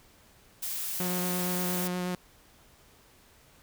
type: noise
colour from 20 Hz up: blue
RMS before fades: -34 dBFS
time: 0.62-1.88 s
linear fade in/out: 10 ms
type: tone with vibrato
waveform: sawtooth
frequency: 180 Hz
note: F#3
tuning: 47 cents flat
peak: -26 dBFS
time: 1-2.15 s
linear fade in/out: 0 ms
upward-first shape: sine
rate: 8.5 Hz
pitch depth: 12 cents each way
effects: pink hiss -59 dBFS RMS until 3.62 s